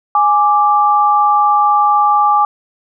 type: tone pair together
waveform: sine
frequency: 830.6 / 1174.7 Hz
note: G#5 / D6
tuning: 0 / 0 cents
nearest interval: tritone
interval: 600 cents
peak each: -11 dBFS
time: 0.15-2.45 s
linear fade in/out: 2 ms
effects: none